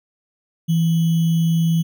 sine tone with sample-and-hold, 164.81 Hz, E3, in tune, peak -14 dBFS, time 0.68-1.83 s, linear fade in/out 20 ms, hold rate 3150 Hz, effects none

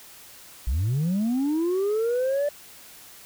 sine linear sweep, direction up, 51.91 to 590 Hz, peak -19 dBFS, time 0.67-2.49 s, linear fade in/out 5 ms, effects tanh soft clip ceiling -20 dBFS + white hiss -47 dBFS RMS until 3.25 s

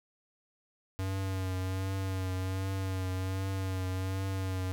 square tone with vibrato, 94.6 Hz, F#2, 39 cents sharp, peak -32 dBFS, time 0.99-4.72 s, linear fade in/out 0 ms, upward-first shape triangle, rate 1.3 Hz, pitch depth 37 cents each way, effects none

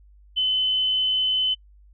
sine tone, 3035 Hz, F#7, 43 cents sharp, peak -19 dBFS, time 0.36-1.55 s, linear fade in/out 20 ms, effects noise-tail reverb RT60 0.1 s tail -26 dB re dry + added 50 Hz sine -49 dBFS peak until 1.93 s

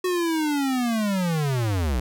square linear sweep, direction down, 370 to 56.3 Hz, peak -22 dBFS, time 0.04-2 s, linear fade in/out 5 ms, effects none

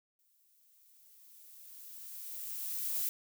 violet noise with exponential growth, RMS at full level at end -33 dBFS, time 0.19-3.09 s, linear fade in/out 1 ms, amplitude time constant 630 ms, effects none

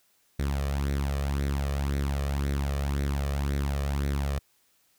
sawtooth tone with flanger, 70.1 Hz, C#2, 20 cents sharp, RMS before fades -28 dBFS, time 0.39-4.39 s, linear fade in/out 5 ms, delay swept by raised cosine 0.5 to 1.7 ms, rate 1.9 Hz, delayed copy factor +0.6, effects white hiss -67 dBFS RMS until 4.98 s

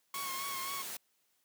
white noise, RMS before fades -42 dBFS, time 0.14-0.97 s, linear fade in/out 5 ms
sawtooth tone with vibrato, 1092 Hz, C#6, 26 cents flat, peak -35 dBFS, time 0.14-0.82 s, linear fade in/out 2 ms, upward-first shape sine, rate 3.8 Hz, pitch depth 41 cents each way
effects white hiss -75 dBFS RMS until 1.44 s + high-pass 150 Hz 12 dB/octave

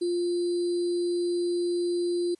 sine tone with sample-and-hold, 349.2 Hz, F4, in tune, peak -24 dBFS, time 0.01-2.35 s, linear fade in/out 10 ms, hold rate 4410 Hz, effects white hiss -66 dBFS RMS until 2.39 s + resampled to 24000 Hz

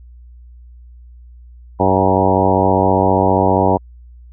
harmonic tone with a mistuned harmonic, 95 Hz, F#2, 46 cents sharp, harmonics 1 / 2 / 3 / 4 / 5 / 6 / 7 / 8 / 9 / 10, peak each -20 / -20 / -20 / -20 / -20 / -20 / -20 / -20 / -20 / -20 dBFS, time 1.79-3.78 s, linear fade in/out 20 ms, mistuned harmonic 8, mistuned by +24 cents, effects added 60 Hz sine -37 dBFS peak until 4.32 s

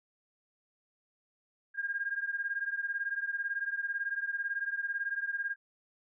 sine beating tone pair, 1611 / 1629 Hz, G6 / G#6, +47 / -34 cents, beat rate 18 Hz, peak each -34 / -36 dBFS, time 1.74-5.56 s, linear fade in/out 50 ms, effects none

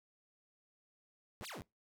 20% pulse exponential two-way sweep, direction up then down, 55 to 4978 to 62.1 Hz, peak -40 dBFS, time 1.41-1.62 s, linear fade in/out 0 ms, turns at 1.46 s, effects noise-tail reverb RT60 0.2 s tail -22 dB re dry

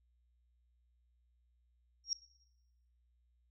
sine tone with exponential growth, 5588 Hz, F8, in tune, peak -28 dBFS, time 2.04-2.13 s, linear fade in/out 1 ms, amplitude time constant 19 ms, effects noise-tail reverb RT60 1.0 s tail -19 dB re dry + added 60 Hz sine -70 dBFS peak until 3.5 s

